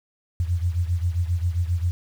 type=beating tone pair; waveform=sine; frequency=85.1 / 92.6 Hz; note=F2 / F#2; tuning=-44 / +2 cents; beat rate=7.5 Hz; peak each=-22 / -26 dBFS; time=0.4-1.91 s; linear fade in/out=0 ms; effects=8-bit